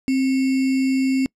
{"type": "tone with sample-and-hold", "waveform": "sine", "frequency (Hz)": 264.1, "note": "C4", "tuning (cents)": 16, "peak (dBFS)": -16, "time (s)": [0.08, 1.26], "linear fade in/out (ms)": 0, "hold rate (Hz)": 2450, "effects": ["noise-tail reverb RT60 0.1 s tail -26 dB re dry", "low-pass 8000 Hz 12 dB/octave"]}